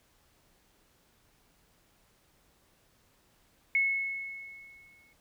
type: tone with exponential decay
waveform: sine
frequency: 2191 Hz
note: C#7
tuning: 21 cents flat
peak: -22 dBFS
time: 3.75-5.13 s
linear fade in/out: 1 ms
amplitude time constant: 300 ms
effects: pink hiss -67 dBFS RMS until 5.2 s